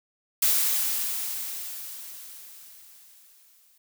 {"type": "noise with exponential decay", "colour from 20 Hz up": "blue", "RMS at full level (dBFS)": -21, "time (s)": [0.42, 3.78], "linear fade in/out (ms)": 5, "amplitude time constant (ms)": 730, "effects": []}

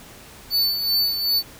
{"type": "tone with tremolo", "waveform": "square", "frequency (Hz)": 4498, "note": "C#8", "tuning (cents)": 24, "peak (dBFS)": -17, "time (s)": [0.5, 1.43], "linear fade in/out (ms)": 50, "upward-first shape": "sine", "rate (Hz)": 2.6, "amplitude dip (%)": 55, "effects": ["pink hiss -44 dBFS RMS until 1.59 s"]}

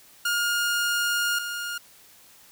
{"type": "tone pair in turn", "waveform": "sawtooth", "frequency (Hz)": [1419, 1419], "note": ["F6", "F6"], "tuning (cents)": [27, 27], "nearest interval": "unison", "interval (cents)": 0, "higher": "neither", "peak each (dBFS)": [-19, -26], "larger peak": "first", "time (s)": [[0.25, 1.39], [1.39, 1.78]], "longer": "first", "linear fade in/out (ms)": 5, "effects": ["white hiss -53 dBFS RMS until 2.51 s"]}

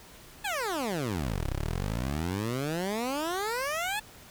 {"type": "exponential two-way sweep", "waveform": "15% pulse", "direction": "down then up", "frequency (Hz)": [880, 30.89, 880], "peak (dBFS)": -23, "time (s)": [0.44, 4], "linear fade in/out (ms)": 10, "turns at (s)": 1.49, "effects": ["pink hiss -51 dBFS RMS until 4.3 s"]}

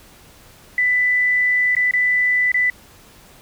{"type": "tone with dropouts", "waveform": "sine", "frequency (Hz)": 1990, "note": "B6", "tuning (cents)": 13, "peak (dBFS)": -14, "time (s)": [0.78, 2.7], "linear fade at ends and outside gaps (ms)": 2, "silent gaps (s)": [[1.751, 1.766], [1.911, 1.936], [2.518, 2.543]], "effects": ["pink hiss -47 dBFS RMS until 3.41 s"]}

